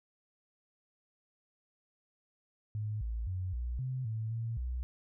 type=tone with pitch steps; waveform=sine; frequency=106.5 / 56.3 / 92 / 60.4 / 129.2 / 110.7 / 114.5 / 62.1 Hz; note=G#2 / A1 / F#2 / B1 / C3 / A2 / A#2 / B1; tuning=+44 / +40 / -9 / -38 / -21 / +11 / -31 / +10 cents; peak=-33 dBFS; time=2.75-4.83 s; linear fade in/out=0 ms; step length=260 ms; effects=none